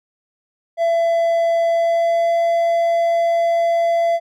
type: tone with pitch glide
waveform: triangle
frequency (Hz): 671 to 676.1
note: E5 to E5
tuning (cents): +31 to +44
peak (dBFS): -12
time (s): 0.77-4.2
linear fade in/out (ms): 50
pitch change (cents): +13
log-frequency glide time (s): 1.68-2.33
effects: none